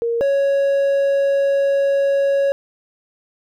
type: tone pair in turn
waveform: sine / triangle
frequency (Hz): 466.2 / 555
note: A#4 / C#5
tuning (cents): 0 / +2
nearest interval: minor third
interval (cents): 302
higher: second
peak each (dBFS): -17 / -12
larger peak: second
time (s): 0.02-0.21 / 0.21-2.52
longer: second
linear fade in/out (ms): 0
effects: none